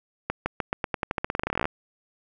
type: accelerating click train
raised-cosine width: 0.5 ms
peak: -10 dBFS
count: 24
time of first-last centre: 0.3-1.655 s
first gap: 160 ms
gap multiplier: 0.89
effects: none